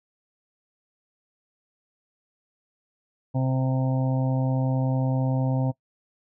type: harmonic tone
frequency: 130.81 Hz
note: C3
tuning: in tune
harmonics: 1 / 2 / 4 / 5 / 6 / 7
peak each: -22 / -28 / -34 / -36 / -38 / -39 dBFS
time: 3.34-5.72 s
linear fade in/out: 20 ms
effects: noise-tail reverb RT60 0.1 s tail -21 dB re dry